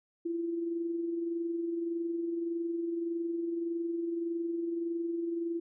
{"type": "tone with amplitude modulation", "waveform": "sine", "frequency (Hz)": 337.4, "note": "E4", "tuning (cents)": 40, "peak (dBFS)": -29, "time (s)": [0.25, 5.6], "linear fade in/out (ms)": 10, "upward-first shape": "sine", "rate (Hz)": 21.7, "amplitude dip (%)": 40, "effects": []}